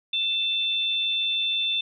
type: tone pair together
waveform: sine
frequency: 2657 / 3547 Hz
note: E7 / A7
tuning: +13 / +13 cents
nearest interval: perfect fourth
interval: 500 cents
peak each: -30 / -23 dBFS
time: 0.13-1.81 s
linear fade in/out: 5 ms
effects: none